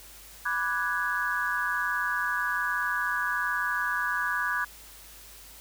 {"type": "chord", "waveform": "sine", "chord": "G# half-diminished seventh", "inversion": "first", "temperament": "equal", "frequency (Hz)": [987.8, 1174.7, 1480, 1661.2], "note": ["B5", "D6", "F#6", "G#6"], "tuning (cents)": [0, 0, 0, 0], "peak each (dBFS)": [-34, -33, -31, -29], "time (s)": [0.45, 4.65], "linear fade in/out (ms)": 10, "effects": ["added 50 Hz sine -54 dBFS peak until 5.6 s", "white hiss -49 dBFS RMS until 5.6 s"]}